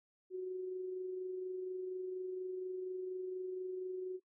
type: tone with amplitude modulation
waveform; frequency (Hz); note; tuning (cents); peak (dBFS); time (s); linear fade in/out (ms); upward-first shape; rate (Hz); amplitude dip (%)
sine; 370; F#4; 0; -37; 0.3-4.2; 50; sine; 24.2; 30
effects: noise-tail reverb RT60 0.1 s tail -23 dB re dry